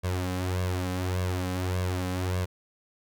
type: tone with flanger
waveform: sawtooth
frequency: 91.4 Hz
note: F#2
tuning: 21 cents flat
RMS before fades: -29 dBFS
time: 0.03-2.46 s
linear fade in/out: 20 ms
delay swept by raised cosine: 1.8 to 3.9 ms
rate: 1.7 Hz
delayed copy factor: +0.7
effects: none